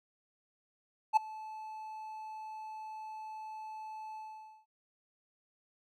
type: tone with ADSR envelope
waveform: triangle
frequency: 869 Hz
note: A5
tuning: 22 cents flat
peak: -17 dBFS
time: 1.13-4.66 s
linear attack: 37 ms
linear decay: 8 ms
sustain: -23 dB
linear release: 500 ms
effects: none

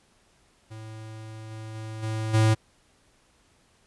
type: tone with level steps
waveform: square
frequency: 109.9 Hz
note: A2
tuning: 2 cents flat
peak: -39 / -37 / -35 / -28 / -18 dBFS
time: 0.7-2.55 s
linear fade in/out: 20 ms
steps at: 1.5 / 1.74 / 2.02 / 2.33 s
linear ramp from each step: 20 ms
effects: pink hiss -63 dBFS RMS until 3.86 s + resampled to 24000 Hz

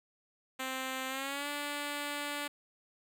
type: tone with pitch glide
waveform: 5% pulse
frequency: 261.6 to 290.3 Hz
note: C4 to D4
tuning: 0 to -20 cents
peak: -24 dBFS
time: 0.59-2.48 s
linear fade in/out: 10 ms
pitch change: +180 cents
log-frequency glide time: 1.08-1.48 s
effects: none

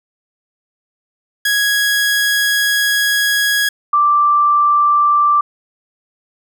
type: tone pair in turn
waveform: sawtooth / sine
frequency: 1661.2 / 1174.6 Hz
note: G#6 / D6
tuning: 0 / 0 cents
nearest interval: tritone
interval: 600 cents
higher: first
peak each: -9 dBFS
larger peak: neither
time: 1.45-3.69 / 3.93-5.41 s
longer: first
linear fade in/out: 5 ms
effects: none

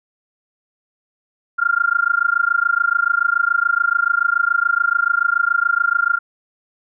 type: tone with amplitude modulation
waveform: sine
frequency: 1396.9 Hz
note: F6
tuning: in tune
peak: -10 dBFS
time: 1.58-6.19 s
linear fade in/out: 20 ms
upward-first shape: sine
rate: 27 Hz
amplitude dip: 100%
effects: none

